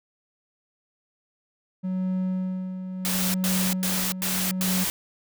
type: tone with tremolo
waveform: triangle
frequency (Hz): 185.7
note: F#3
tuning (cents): +7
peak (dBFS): -21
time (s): 1.83-4.85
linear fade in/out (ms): 20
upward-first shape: sine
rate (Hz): 0.74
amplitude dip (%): 60
type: noise bursts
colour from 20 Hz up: white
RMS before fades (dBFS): -27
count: 5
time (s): 3.05-4.9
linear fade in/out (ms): 0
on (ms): 290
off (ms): 100
effects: none